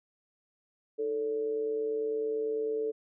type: tone with amplitude modulation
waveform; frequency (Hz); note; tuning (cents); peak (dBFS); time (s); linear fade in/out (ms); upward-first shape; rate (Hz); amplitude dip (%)
sine; 440; A4; 0; -26; 0.98-2.92; 20; sine; 129; 55
effects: none